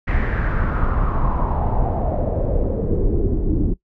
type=noise with low-pass filter sweep; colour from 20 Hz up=brown; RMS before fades=-19 dBFS; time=0.07-3.74 s; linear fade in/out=10 ms; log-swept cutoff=2000 to 290 Hz; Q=4; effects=noise-tail reverb RT60 0.1 s tail -18 dB re dry